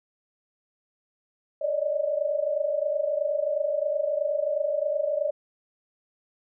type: tone cluster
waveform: sine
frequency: 568 / 591 / 619 Hz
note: C#5 / D5 / D#5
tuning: +42 / +11 / -9 cents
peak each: -28 dBFS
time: 1.61-5.31 s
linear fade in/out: 10 ms
effects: none